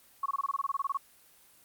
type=tone bursts; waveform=sine; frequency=1108.7 Hz; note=C#6; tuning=in tune; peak=-27 dBFS; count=15; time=0.23-0.973 s; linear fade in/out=5 ms; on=29 ms; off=22 ms; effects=white hiss -60 dBFS RMS until 1.64 s + Opus 24 kbps